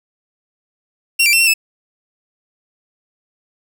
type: tone with pitch steps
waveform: sawtooth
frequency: 2742 / 2348 / 2699 / 2724 / 2616 Hz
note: F7 / D7 / E7 / F7 / E7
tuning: -32 / -1 / +40 / -44 / -14 cents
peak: -7 dBFS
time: 1.19-1.54 s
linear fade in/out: 10 ms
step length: 70 ms
effects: none